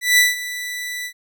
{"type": "tone with ADSR envelope", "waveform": "sawtooth", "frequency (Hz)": 1975.5, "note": "B6", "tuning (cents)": 0, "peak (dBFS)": -6, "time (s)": [0.01, 1.13], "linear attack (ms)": 170, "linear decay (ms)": 170, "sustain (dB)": -16, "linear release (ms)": 78, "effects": []}